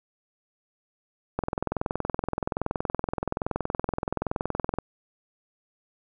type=click train; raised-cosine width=1 ms; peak=-12 dBFS; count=73; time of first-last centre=1.39-4.786 s; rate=21.2 Hz; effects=none